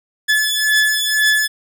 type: beating tone pair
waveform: sawtooth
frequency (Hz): 1722 / 1724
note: A6 / A6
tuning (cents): -38 / -36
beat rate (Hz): 2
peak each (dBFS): -13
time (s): 0.28-1.48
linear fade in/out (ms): 20
effects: none